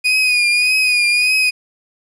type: tone with vibrato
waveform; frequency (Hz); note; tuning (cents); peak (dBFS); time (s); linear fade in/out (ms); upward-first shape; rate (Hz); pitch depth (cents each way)
35% pulse; 2470; D#7; -13; -10; 0.04-1.51; 20; triangle; 1.7; 55
effects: resampled to 22050 Hz + 8-bit